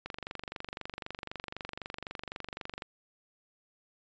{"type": "click train", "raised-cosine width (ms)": 0.3, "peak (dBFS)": -22, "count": 67, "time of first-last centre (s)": [0.06, 2.822], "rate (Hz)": 23.9, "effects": ["resampled to 16000 Hz"]}